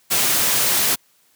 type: noise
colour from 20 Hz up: white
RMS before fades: -18 dBFS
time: 0.1-0.96 s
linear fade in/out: 20 ms
effects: white hiss -59 dBFS RMS until 1.35 s + high-pass 100 Hz 12 dB/octave